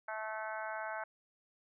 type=harmonic tone; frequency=217.7 Hz; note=A3; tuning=18 cents flat; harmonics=3 / 4 / 5 / 6 / 7 / 8 / 9 / 10; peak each=-43 / -43 / -49 / -48 / -43 / -54 / -55 / -53 dBFS; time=0.08-1.04 s; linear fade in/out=5 ms; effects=none